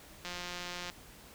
click train, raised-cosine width 0.2 ms, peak -23 dBFS, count 116, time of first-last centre 0.25-0.9 s, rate 177 Hz, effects pink hiss -54 dBFS RMS until 1.34 s

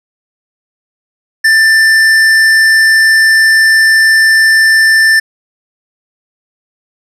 sine tone with hard clipping, 1777 Hz, A6, 17 cents sharp, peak -6 dBFS, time 1.44-5.2 s, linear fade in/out 10 ms, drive 10 dB, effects none

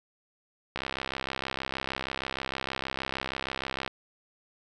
click train, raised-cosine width 0.3 ms, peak -15 dBFS, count 208, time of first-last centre 0.76-3.877 s, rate 66.4 Hz, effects none

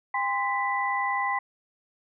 sine tone cluster, 805 / 1036 / 1980 Hz, G5 / C6 / B6, +46 / -17 / +4 cents, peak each -29 / -28 / -29 dBFS, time 0.14-1.39 s, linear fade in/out 5 ms, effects none

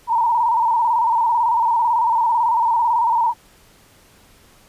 sine tone with vibrato, 932.3 Hz, A#5, in tune, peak -14 dBFS, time 0.07-3.34 s, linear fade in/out 50 ms, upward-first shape square, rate 18 Hz, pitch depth 61 cents each way, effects pink hiss -51 dBFS RMS until 4.68 s + resampled to 32000 Hz

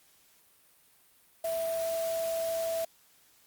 sine tone in noise, 659.3 Hz, E5, in tune, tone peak -29 dBFS, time 1.44-2.85 s, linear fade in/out 5 ms, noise white, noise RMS -42 dBFS, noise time 1.44-2.85 s, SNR +10 dB, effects white hiss -63 dBFS RMS until 3.46 s + Opus 48 kbps

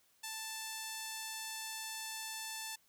5% pulse tone, 882 Hz, A5, 4 cents sharp, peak -29 dBFS, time 0.23-2.76 s, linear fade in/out 10 ms, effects white hiss -71 dBFS RMS until 2.88 s

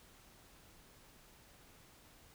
silence, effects pink hiss -62 dBFS RMS until 2.34 s

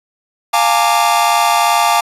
45% pulse chord, Bb dominant seventh, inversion second, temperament equal with one note detuned, 698.5 / 830.6 / 913.1 / 1174.7 Hz, F5 / Ab5 / Bb5 / D6, 0 / 0 / -36 / 0 cents, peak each -16 dBFS, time 0.53-2.01 s, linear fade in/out 10 ms, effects resampled to 32000 Hz

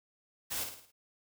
white noise with echo, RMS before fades -36 dBFS, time 0.5-0.65 s, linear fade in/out 20 ms, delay 54 ms, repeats 5, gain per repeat -6 dB, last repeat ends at 0.92 s, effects none

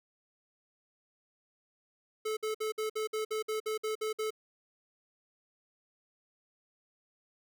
square tone bursts, 433.9 Hz, A4, 24 cents flat, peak -32 dBFS, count 12, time 2.25-4.306 s, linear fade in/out 10 ms, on 120 ms, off 56 ms, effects none

